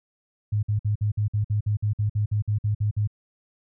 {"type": "tone bursts", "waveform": "sine", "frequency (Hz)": 105, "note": "G#2", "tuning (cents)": 19, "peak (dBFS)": -20, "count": 16, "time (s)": [0.52, 3.075], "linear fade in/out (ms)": 10, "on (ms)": 110, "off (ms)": 53, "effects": []}